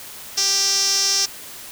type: tone with band-pass filter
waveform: sawtooth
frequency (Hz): 393.1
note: G4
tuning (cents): +5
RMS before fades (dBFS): -19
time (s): 0.37-1.26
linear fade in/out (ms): 10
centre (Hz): 5600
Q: 7.2
effects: white hiss -37 dBFS RMS until 1.71 s